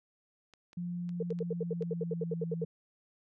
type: clicks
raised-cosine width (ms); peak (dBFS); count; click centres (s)
0.2; -38; 6; 0.537 / 0.731 / 1.092 / 1.305 / 1.389 / 1.824
type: tone with pitch glide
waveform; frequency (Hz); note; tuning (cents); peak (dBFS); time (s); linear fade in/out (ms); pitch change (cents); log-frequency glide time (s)
sine; 175.1 to 167.29; F3 to E3; +5 to +26; -34; 0.77-2.65; 5; -79; 1.08-2.47
type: tone bursts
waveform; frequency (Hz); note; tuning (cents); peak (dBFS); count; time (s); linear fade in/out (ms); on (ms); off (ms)
sine; 455.1; A#4; -42; -30; 15; 1.2-2.642; 5; 28; 73
effects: none